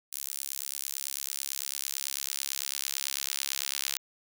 sawtooth tone with high-pass filter sweep, 69 Hz, C#2, 7 cents flat, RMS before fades -35 dBFS, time 0.12-3.98 s, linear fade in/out 10 ms, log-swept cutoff 8300 to 3800 Hz, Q 0.75, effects none

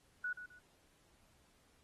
sine tone with echo, 1470 Hz, F#6, 12 cents flat, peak -36 dBFS, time 0.24-0.33 s, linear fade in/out 5 ms, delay 130 ms, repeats 2, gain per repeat -10 dB, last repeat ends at 0.59 s, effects pink hiss -71 dBFS RMS until 1.83 s + AAC 32 kbps

